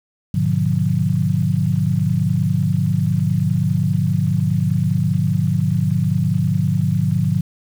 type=chord; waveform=sine; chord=G# diminished seventh; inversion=none; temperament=just; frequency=103.83 / 124.59 / 149.51 / 179.41 Hz; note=G#2 / B2 / D3 / F3; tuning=0 / +16 / +31 / +47 cents; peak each=-21 / -23 / -19 / -20 dBFS; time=0.34-7.41 s; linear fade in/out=5 ms; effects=7-bit